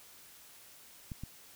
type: clicks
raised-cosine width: 5 ms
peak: -28 dBFS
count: 2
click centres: 1.118 / 1.236 s
effects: white hiss -56 dBFS RMS until 1.55 s